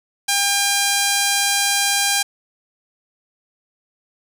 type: tone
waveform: 5% pulse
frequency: 802 Hz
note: G5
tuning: 39 cents sharp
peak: -4 dBFS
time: 0.28-2.23 s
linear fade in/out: 10 ms
effects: none